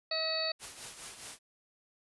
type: harmonic tone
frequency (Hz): 640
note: D#5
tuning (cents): +49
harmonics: 1 / 2 / 3 / 4 / 6 / 7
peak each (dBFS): -36 / -44 / -42 / -42 / -41 / -33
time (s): 0.11-0.52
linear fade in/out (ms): 5
type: noise with tremolo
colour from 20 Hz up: white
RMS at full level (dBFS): -42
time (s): 0.59-1.39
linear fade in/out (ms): 50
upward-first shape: triangle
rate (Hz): 4.8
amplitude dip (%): 65
effects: resampled to 24000 Hz